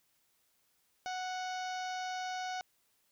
harmonic tone with a mistuned harmonic, 739 Hz, F#5, 2 cents flat, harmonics 1 / 2 / 3 / 4 / 5 / 6 / 7 / 8 / 9, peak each -37 / -44 / -49 / -51 / -52 / -53 / -53 / -53 / -59 dBFS, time 1.06-2.61 s, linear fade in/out 0 ms, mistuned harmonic 8, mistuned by -22 cents, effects white hiss -74 dBFS RMS until 3.11 s

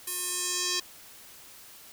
square tone with band-pass filter sweep, 359.2 Hz, F4, 49 cents sharp, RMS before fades -31 dBFS, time 0.07-0.8 s, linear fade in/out 5 ms, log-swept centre 12000 to 5100 Hz, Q 1.8, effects white hiss -50 dBFS RMS until 1.92 s

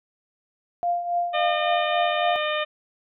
sine tone with tremolo, 698 Hz, F5, 1 cent flat, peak -19 dBFS, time 0.83-2.36 s, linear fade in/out 0 ms, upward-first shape triangle, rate 3.6 Hz, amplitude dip 70%
harmonic tone, 607 Hz, D#5, 43 cents flat, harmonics 1 / 2 / 3 / 4 / 5 / 6, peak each -26 / -29 / -31 / -32 / -33 / -34 dBFS, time 1.33-2.65 s, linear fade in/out 20 ms
effects none

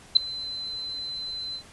sine tone with ADSR envelope, 4054 Hz, B7, 45 cents sharp, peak -8 dBFS, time 0.15-1.63 s, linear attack 17 ms, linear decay 3 ms, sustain -23 dB, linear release 81 ms, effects pink hiss -50 dBFS RMS until 1.72 s + resampled to 24000 Hz

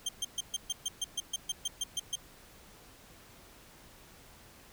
25% pulse tone bursts, 3167 Hz, G7, 17 cents sharp, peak -27 dBFS, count 14, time 0.06-2.156 s, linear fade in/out 5 ms, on 29 ms, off 130 ms, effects pink hiss -56 dBFS RMS until 4.72 s

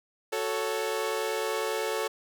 sawtooth chord, F# minor, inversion none, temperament equal with one note detuned, 370 / 440 / 556 Hz, F#4 / A4 / C#5, 0 / 0 / +5 cents, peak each -32 / -26 / -30 dBFS, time 0.32-2.08 s, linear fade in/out 10 ms, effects none

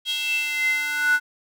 square tone with high-pass filter sweep, 295.8 Hz, D4, 13 cents sharp, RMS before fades -23 dBFS, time 0.05-1.2 s, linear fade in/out 50 ms, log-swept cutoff 3300 to 1400 Hz, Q 9.8, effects none

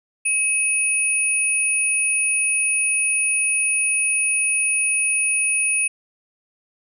sine tone pair together, 2558 / 9638 Hz, D#7 / D9, +47 / +44 cents, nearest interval octave + major seventh, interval 2297 cents, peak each -20 dBFS, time 0.25-5.88 s, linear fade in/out 10 ms, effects none

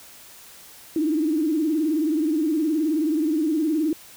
sine tone with vibrato, 311.1 Hz, D#4, in tune, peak -19 dBFS, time 0.96-3.93 s, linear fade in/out 2 ms, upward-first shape sine, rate 19 Hz, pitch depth 110 cents each way, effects white hiss -46 dBFS RMS until 4.16 s

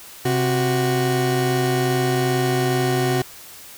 30% pulse tone pair together, 130.81 / 370 Hz, C3 / F#4, 0 / 0 cents, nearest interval octave + tritone, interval 1800 cents, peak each -18 dBFS, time 0.25-3.22 s, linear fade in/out 5 ms, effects white hiss -41 dBFS RMS until 3.77 s

